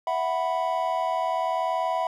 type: chord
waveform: triangle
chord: E suspended second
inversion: none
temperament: equal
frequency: 659.3 / 740 / 987.8 Hz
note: E5 / F#5 / B5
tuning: 0 / 0 / 0 cents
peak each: -26 dBFS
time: 0.07-2.07 s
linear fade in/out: 2 ms
effects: none